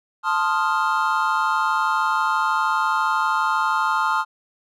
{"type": "chord", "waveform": "triangle", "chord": "F dominant seventh", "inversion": "first", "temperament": "equal", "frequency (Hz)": [880, 1046.5, 1244.5, 1396.9], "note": ["A5", "C6", "Eb6", "F6"], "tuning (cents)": [0, 0, 0, 0], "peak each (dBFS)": -22, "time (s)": [0.23, 4.25], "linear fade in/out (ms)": 50, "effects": []}